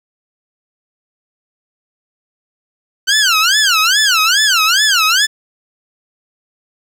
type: tone with vibrato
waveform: 15% pulse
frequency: 1483 Hz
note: F#6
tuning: 4 cents sharp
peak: -3 dBFS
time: 3.07-5.27 s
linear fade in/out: 20 ms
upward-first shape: sine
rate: 2.4 Hz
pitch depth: 280 cents each way
effects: low-pass 12000 Hz 12 dB/octave + 7-bit